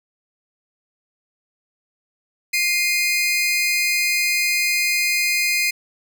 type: tone pair together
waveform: sawtooth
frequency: 2100 / 2464 Hz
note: C7 / D#7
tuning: +6 / -17 cents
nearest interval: minor third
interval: 277 cents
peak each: -17 dBFS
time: 2.53-5.71 s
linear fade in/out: 10 ms
effects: none